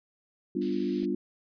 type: chord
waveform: sine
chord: G dominant seventh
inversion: none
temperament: equal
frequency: 196 / 246.9 / 293.7 / 349.2 Hz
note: G3 / B3 / D4 / F4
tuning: 0 / 0 / 0 / 0 cents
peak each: -33 / -33 / -32 / -31 dBFS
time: 0.55-1.15 s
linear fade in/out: 5 ms
type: band-stop noise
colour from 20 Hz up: white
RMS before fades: -45 dBFS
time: 0.61-1.06 s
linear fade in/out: 10 ms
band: 160 to 1900 Hz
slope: 24 dB/octave
type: click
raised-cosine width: 2 ms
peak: -36 dBFS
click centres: 1.03 s
effects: resampled to 11025 Hz